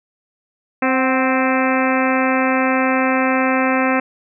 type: harmonic tone with a mistuned harmonic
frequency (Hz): 261.6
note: C4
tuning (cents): 0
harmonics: 1 / 2 / 3 / 4 / 5 / 6 / 7 / 8 / 9 / 10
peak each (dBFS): -18 / -21 / -23 / -24 / -25 / -26 / -26 / -27 / -28 / -28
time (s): 0.82-4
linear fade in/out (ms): 5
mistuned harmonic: 3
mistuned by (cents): -43
effects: none